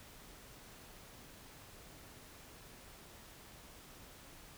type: silence
effects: pink hiss -56 dBFS RMS until 4.57 s